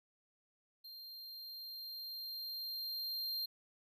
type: tone with level ramp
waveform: square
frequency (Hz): 4186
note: C8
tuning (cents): 0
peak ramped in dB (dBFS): -50 to -37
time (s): 0.84-3.46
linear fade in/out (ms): 10
effects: none